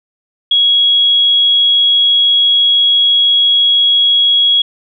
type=tone; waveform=sine; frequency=3322 Hz; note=G#7; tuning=in tune; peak=-7 dBFS; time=0.51-4.62 s; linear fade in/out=5 ms; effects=none